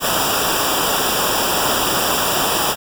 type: noise with comb filter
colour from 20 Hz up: pink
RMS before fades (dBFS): -18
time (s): 0-2.76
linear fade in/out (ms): 50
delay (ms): 0.47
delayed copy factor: -0.9
effects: none